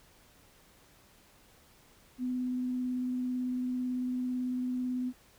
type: tone with vibrato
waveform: sine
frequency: 251.4 Hz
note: B3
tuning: 31 cents sharp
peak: -30 dBFS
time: 2.18-5.13 s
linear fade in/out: 50 ms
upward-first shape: sine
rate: 18 Hz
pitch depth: 10 cents each way
effects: pink hiss -61 dBFS RMS until 5.38 s